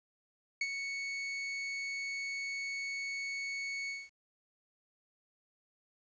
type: tone with ADSR envelope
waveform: 40% pulse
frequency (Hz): 2217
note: C#7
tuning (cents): 0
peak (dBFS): -28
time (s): 0.61-4.1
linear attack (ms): 4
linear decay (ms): 46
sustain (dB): -7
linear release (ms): 210
effects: resampled to 16000 Hz + 11-bit